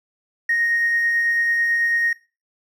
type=tone with tremolo; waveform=triangle; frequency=1864.7 Hz; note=A#6; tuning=in tune; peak=-13 dBFS; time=0.49-2.13 s; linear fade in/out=5 ms; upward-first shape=sine; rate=9.1 Hz; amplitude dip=30%; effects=noise-tail reverb RT60 0.3 s tail -19 dB re dry + tanh soft clip ceiling -13 dBFS